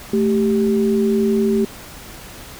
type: tone pair together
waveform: sine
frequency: 219.7 / 391.5 Hz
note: A3 / G4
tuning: -2 / -2 cents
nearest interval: minor seventh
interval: 1000 cents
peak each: -16 / -17 dBFS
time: 0.13-1.65 s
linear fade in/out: 5 ms
effects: pink hiss -37 dBFS RMS until 2.59 s